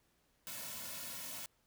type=noise with comb filter; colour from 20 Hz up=white; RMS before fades=-45 dBFS; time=0.47-1.46 s; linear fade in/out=0 ms; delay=2.5 ms; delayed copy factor=-0.8; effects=pink hiss -75 dBFS RMS until 1.66 s